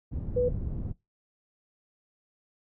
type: low-pass noise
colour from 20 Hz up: pink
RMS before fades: -33 dBFS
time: 0.11-0.93 s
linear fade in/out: 20 ms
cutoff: 190 Hz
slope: 12 dB/octave
type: tone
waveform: sine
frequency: 493.9 Hz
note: B4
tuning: in tune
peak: -22 dBFS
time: 0.36-0.49 s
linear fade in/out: 10 ms
effects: noise-tail reverb RT60 0.2 s tail -21 dB re dry